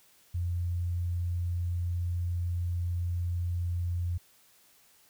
sine tone, 87.31 Hz, F2, in tune, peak -28 dBFS, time 0.34-4.18 s, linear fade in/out 10 ms, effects white hiss -62 dBFS RMS until 5.09 s

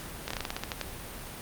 slowing click train, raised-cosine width 0.2 ms, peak -14 dBFS, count 11, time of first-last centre 0.28-0.813 s, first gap 25 ms, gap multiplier 1.16, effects pink hiss -41 dBFS RMS until 1.41 s + Opus 48 kbps

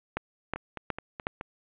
two click trains, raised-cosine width 0.5 ms, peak -14 / -21 dBFS, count 4 / 5, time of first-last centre 0.17-1.269 / 0.56-1.411 s, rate 2.73 / 4.7 Hz, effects resampled to 8000 Hz + 7-bit

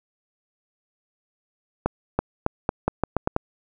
accelerating click train, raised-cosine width 1 ms, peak -6 dBFS, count 9, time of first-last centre 1.86-3.364 s, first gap 330 ms, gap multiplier 0.83, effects none

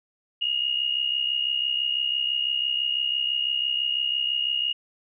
sine tone pair together, 2815 / 2881 Hz, F7 / F#7, +13 / -47 cents, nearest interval unison, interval 40 cents, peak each -28 / -24 dBFS, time 0.41-4.73 s, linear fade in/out 10 ms, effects none

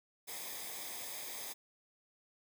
white noise with comb filter, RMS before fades -44 dBFS, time 0.27-1.54 s, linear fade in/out 20 ms, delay 0.7 ms, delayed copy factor -0.65, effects none

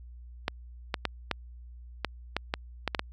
clicks, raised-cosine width 0.3 ms, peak -11 dBFS, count 10, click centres 0.481 / 0.942 / 1.053 / 1.313 / 2.047 / 2.366 / 2.539 / 2.877 / 2.948 / 2.994 s, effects added 60 Hz sine -44 dBFS peak until 3.12 s

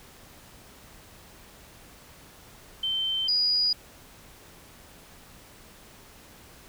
sine tone pair in turn, 3100 / 4905 Hz, G7 / D#8, -20 / -26 cents, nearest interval minor sixth, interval 794 cents, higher second, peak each -25 / -21 dBFS, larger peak second, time 2.83-3.28 / 3.28-3.73 s, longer neither, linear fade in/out 5 ms, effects pink hiss -51 dBFS RMS until 6.68 s

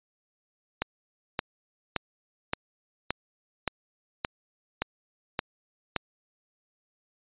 click train, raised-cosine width 0.3 ms, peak -10 dBFS, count 10, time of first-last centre 0.82-5.963 s, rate 1.75 Hz, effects resampled to 8000 Hz

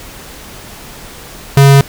square tone, 138.59 Hz, C#3, in tune, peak -3 dBFS, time 1.57-1.81 s, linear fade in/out 2 ms, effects pink hiss -32 dBFS RMS until 1.88 s

